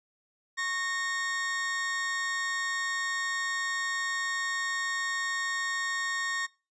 40% pulse tone pair together, 1098 / 1846.6 Hz, C#6 / A#6, -17 / -17 cents, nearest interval major sixth, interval 900 cents, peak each -36 / -29 dBFS, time 0.57-6.47 s, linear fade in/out 20 ms, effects noise-tail reverb RT60 0.3 s tail -22 dB re dry + resampled to 22050 Hz

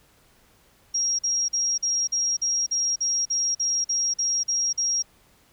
sine tone bursts, 5620 Hz, F8, 10 cents sharp, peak -21 dBFS, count 14, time 0.94-5.025 s, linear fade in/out 10 ms, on 250 ms, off 45 ms, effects pink hiss -59 dBFS RMS until 5.52 s

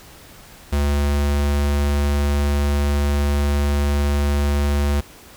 square tone, 72 Hz, D2, 34 cents flat, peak -17 dBFS, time 0.72-5.01 s, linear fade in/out 10 ms, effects pink hiss -44 dBFS RMS until 5.36 s

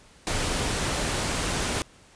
pink noise, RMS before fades -27 dBFS, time 0.27-1.82 s, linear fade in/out 0 ms, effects pink hiss -54 dBFS RMS until 2.15 s + resampled to 22050 Hz

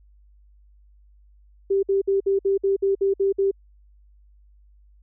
sine tone bursts, 392 Hz, G4, in tune, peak -17 dBFS, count 10, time 1.7-3.513 s, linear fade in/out 10 ms, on 130 ms, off 57 ms, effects added 50 Hz sine -51 dBFS peak until 5.02 s

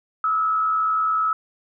sine tone with frequency modulation, 1294 Hz, E6, 32 cents flat, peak -18 dBFS, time 0.24-1.33 s, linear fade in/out 2 ms, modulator 83 Hz, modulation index 0.44, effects none

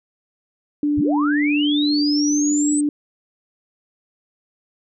sine tone, 293.7 Hz, D4, in tune, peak -16 dBFS, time 0.83-2.89 s, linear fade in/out 2 ms
sine linear sweep, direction up, 30.39 to 8200 Hz, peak -22 dBFS, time 0.97-2.81 s, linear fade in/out 10 ms
effects none

